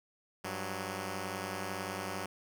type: tone pair together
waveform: 5% pulse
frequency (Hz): 98 / 185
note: G2 / F#3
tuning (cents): 0 / 0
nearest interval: major seventh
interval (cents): 1100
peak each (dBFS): -28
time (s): 0.44-2.26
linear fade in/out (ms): 5
effects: none